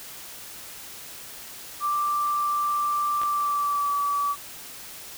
sine tone with pitch glide, 1176 to 1148.5 Hz, D6 to D6, +2 to -39 cents, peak -22 dBFS, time 1.8-4.36 s, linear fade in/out 50 ms, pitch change -41 cents, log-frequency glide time 3.23-3.96 s
clicks, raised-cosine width 0.3 ms, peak -21 dBFS, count 2, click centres 3.216 / 3.234 s
effects white hiss -41 dBFS RMS until 5.17 s

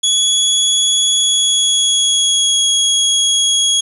25% pulse tone with pitch glide, 3370 to 3318 Hz, G#7 to G#7, +25 to -2 cents, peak -7 dBFS, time 0.03-3.81 s, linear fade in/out 10 ms, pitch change -27 cents, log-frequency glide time 1.14-2.66 s, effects resampled to 32000 Hz + 7-bit

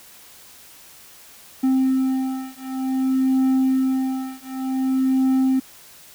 triangle beating tone pair, 262.3 / 262.84 Hz, C4 / C4, +4 / +8 cents, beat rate 0.54 Hz, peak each -19 dBFS, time 1.63-5.6 s, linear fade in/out 10 ms, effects white hiss -46 dBFS RMS until 6.14 s

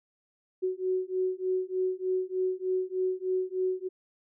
sine beating tone pair, 370 / 373.3 Hz, F#4 / F#4, 0 / +15 cents, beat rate 3.3 Hz, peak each -30 dBFS, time 0.62-3.89 s, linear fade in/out 20 ms, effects none

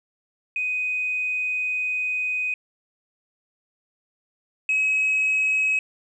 sine tone pair in turn, 2500 / 2554 Hz, D#7 / D#7, +8 / +45 cents, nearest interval unison, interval 37 cents, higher second, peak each -22 / -17 dBFS, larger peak second, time 0.56-2.54 / 4.69-5.79 s, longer first, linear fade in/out 2 ms, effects tanh soft clip ceiling -16 dBFS

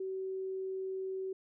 sine tone, 380 Hz, F#4, 46 cents sharp, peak -35 dBFS, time 0-1.33 s, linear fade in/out 5 ms, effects none

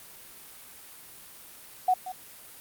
sine tone with echo, 740 Hz, F#5, in tune, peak -19 dBFS, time 1.88-1.94 s, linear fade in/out 5 ms, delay 180 ms, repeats 1, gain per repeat -14 dB, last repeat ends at 2.12 s, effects white hiss -48 dBFS RMS until 2.6 s + Opus 32 kbps

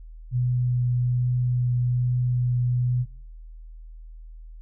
sine tone with vibrato, 123.47 Hz, B2, in tune, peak -20 dBFS, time 0.31-3.06 s, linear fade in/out 50 ms, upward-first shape triangle, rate 1.2 Hz, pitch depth 10 cents each way, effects noise-tail reverb RT60 0.6 s tail -25 dB re dry + added 40 Hz sine -39 dBFS peak until 4.61 s

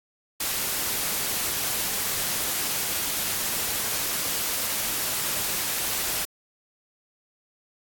white noise, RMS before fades -27 dBFS, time 0.4-6.25 s, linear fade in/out 5 ms, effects AAC 64 kbps

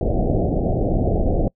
pink low-pass noise, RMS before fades -19 dBFS, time 0.01-1.48 s, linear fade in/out 2 ms, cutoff 740 Hz, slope 96 dB/octave, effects noise-tail reverb RT60 0.1 s tail -26 dB re dry

